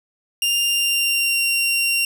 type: tone with pitch glide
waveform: sawtooth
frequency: 2797 to 2760 Hz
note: F7 to F7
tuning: +2 to -21 cents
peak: -14 dBFS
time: 0.42-2.05 s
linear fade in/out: 2 ms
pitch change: -23 cents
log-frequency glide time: 0.66-1.39 s
effects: none